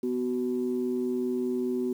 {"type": "tone pair together", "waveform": "sine", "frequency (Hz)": [248.8, 373.8], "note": ["B3", "F#4"], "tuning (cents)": [13, 18], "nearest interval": "perfect fifth", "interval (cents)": 705, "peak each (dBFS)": -28, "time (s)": [0.03, 1.93], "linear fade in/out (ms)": 5, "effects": ["tanh soft clip ceiling -19 dBFS", "9-bit"]}